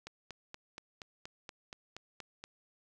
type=click train; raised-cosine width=0.2 ms; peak=-27 dBFS; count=11; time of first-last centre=0.07-2.44 s; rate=4.22 Hz; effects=none